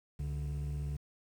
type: tone pair together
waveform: triangle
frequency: 68.43 / 144.9 Hz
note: C#2 / D3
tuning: -22 / -23 cents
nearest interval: octave + minor second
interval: 1299 cents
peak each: -33 / -34 dBFS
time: 0.19-0.97 s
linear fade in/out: 10 ms
effects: tanh soft clip ceiling -30 dBFS + 10-bit